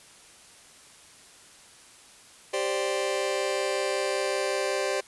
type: chord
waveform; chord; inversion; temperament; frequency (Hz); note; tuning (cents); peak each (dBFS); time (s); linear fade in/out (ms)
sawtooth; G suspended fourth; none; just; 392 / 522.7 / 588; G4 / C5 / D5; 0 / -2 / +2; -26; 2.53-5.01; 10
effects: white hiss -52 dBFS RMS until 5.07 s + resampled to 24000 Hz